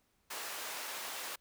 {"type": "high-pass noise", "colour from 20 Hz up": "pink", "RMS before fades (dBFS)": -42, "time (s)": [0.3, 1.36], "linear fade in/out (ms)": 10, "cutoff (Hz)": 720, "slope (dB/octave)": 12, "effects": ["pink hiss -75 dBFS RMS until 1.4 s"]}